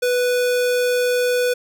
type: tone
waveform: square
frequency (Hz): 493.9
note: B4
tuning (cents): 0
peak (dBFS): -17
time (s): 0.02-1.54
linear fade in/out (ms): 10
effects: none